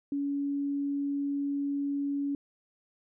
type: tone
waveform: sine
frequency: 282.4 Hz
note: C#4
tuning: 32 cents sharp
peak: -28 dBFS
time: 0.12-2.35 s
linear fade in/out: 2 ms
effects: none